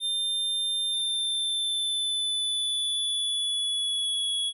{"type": "tone with pitch glide", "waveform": "square", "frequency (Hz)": [3600, 3359], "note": ["A7", "G#7"], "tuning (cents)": [39, 19], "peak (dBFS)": -26, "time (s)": [0, 4.53], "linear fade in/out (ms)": 50, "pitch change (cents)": -120, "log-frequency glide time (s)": [0.89, 4.33], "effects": ["resampled to 32000 Hz"]}